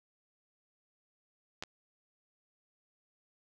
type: clicks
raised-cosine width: 0.2 ms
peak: -20 / -27 dBFS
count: 2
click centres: 1.625 / 1.636 s
effects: none